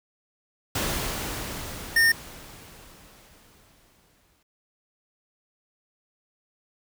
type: noise with exponential decay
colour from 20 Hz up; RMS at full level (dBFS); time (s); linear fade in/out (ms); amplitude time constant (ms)
pink; -26; 0.75-4.43; 5; 800
type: tone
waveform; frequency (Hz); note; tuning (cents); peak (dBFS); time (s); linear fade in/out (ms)
square; 1825; A#6; -37; -17; 1.96-2.12; 5
effects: none